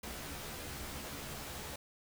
pink noise with comb filter, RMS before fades -44 dBFS, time 0.03-1.76 s, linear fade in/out 5 ms, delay 14 ms, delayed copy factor +0.75, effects none

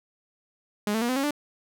sawtooth tone with pitch steps, 207.7 / 222.6 / 238.6 / 255.7 / 274.1 / 293.7 Hz, G#3 / A3 / A#3 / C4 / C#4 / D4, 0 / +20 / +41 / -40 / -19 / 0 cents, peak -20 dBFS, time 0.87-1.308 s, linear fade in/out 2 ms, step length 73 ms, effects none

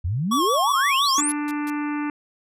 sine exponential sweep, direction up, 77.78 to 11175 Hz, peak -21 dBFS, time 0.04-1.32 s, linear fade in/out 10 ms
square tone with vibrato, 1106 Hz, C#6, 4 cents flat, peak -20 dBFS, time 0.31-1.21 s, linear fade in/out 10 ms, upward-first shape sine, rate 5.8 Hz, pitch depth 70 cents each way
harmonic tone, 295.3 Hz, D4, 10 cents sharp, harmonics 1 / 3 / 4 / 5 / 6 / 7 / 8 / 9, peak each -24 / -34 / -36 / -38 / -40 / -41 / -42 / -43 dBFS, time 1.18-2.1 s, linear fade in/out 2 ms
white noise bursts, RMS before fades -40 dBFS, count 3, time 1.29-1.7 s, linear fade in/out 0 ms, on 30 ms, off 160 ms
effects resampled to 32000 Hz

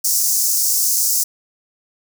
pink high-pass noise, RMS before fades -17 dBFS, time 0.04-1.24 s, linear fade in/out 10 ms, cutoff 5300 Hz, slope 48 dB/octave, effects none

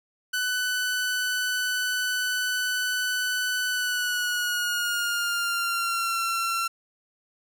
sawtooth tone with pitch glide, 1497 to 1357 Hz, F#6 to E6, +20 to +50 cents, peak -21 dBFS, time 0.33-6.68 s, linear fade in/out 10 ms, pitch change -170 cents, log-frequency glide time 3.7-6.19 s, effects none

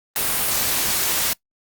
white noise, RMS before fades -21 dBFS, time 0.16-1.33 s, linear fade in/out 0 ms, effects noise-tail reverb RT60 0.1 s tail -22 dB re dry + Opus 32 kbps

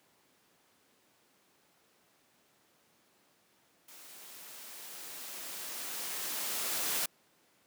white noise with level ramp, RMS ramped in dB -53 to -32 dBFS, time 3.88-7.06 s, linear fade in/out 5 ms, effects pink hiss -68 dBFS RMS until 7.66 s + high-pass 200 Hz 12 dB/octave

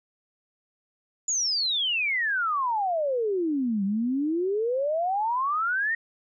sine exponential two-way sweep, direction down then up, 7000 to 191.3 to 1888 Hz, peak -23 dBFS, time 1.28-5.95 s, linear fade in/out 5 ms, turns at 3.84 s, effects none

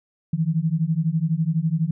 sine beating tone pair, 155.56 / 167.56 Hz, D#3 / E3, 0 / +29 cents, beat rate 12 Hz, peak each -22 dBFS, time 0.33-1.91 s, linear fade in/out 5 ms, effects none

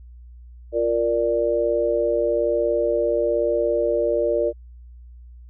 sine chord, Bb major, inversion second, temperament equal, 349.2 / 466.2 / 587.3 Hz, F4 / Bb4 / D5, 0 / 0 / 0 cents, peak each -25 / -22 / -21 dBFS, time 0.72-4.53 s, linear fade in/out 50 ms, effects added 60 Hz sine -40 dBFS peak until 5.49 s

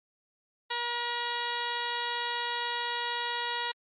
harmonic tone, 477.9 Hz, A#4, 43 cents sharp, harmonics 1 / 2 / 3 / 4 / 5 / 6 / 7 / 8 / 9, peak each -42 / -34 / -40 / -36 / -46 / -40 / -41 / -40 / -46 dBFS, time 0.7-3.72 s, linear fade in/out 10 ms, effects MP3 32 kbps

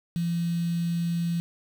sine tone with quantisation, 170 Hz, F3, 46 cents flat, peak -24 dBFS, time 0.16-1.4 s, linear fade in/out 0 ms, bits 7, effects none

